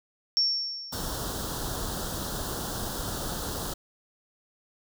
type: tone with exponential decay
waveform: sine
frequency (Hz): 5470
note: F8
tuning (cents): -37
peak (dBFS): -19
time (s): 0.37-1.43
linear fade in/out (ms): 0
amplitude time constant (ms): 230
type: band-stop noise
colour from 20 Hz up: pink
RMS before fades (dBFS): -33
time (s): 0.92-3.74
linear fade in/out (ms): 10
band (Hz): 1600 to 3200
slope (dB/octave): 48
effects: none